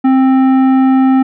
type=tone with tanh clipping; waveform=triangle; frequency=263.4 Hz; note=C4; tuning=12 cents sharp; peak=-8 dBFS; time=0.04-1.23 s; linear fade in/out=10 ms; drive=16 dB; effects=none